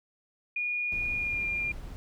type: tone with pitch glide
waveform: sine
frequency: 2441 to 2402 Hz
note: D#7 to D7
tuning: -34 to +38 cents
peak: -28 dBFS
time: 0.56-1.72 s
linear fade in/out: 5 ms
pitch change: -28 cents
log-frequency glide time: 1.11-1.43 s
type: noise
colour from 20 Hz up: brown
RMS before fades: -41 dBFS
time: 0.92-1.96 s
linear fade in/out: 0 ms
effects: none